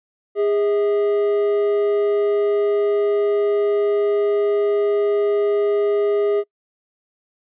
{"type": "tone pair together", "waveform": "triangle", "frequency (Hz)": [409.7, 643], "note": ["G#4", "E5"], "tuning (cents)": [-24, -43], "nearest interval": "minor sixth", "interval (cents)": 781, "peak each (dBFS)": [-14, -25], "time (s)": [0.35, 6.44], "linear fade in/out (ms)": 50, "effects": ["noise-tail reverb RT60 0.1 s tail -26 dB re dry", "resampled to 8000 Hz"]}